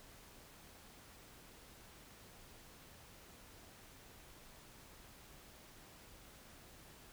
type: silence
effects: pink hiss -59 dBFS RMS until 7.12 s